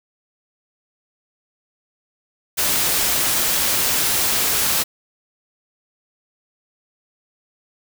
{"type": "noise", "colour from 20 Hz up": "white", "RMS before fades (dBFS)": -19, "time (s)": [2.57, 4.84], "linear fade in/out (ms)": 20, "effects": []}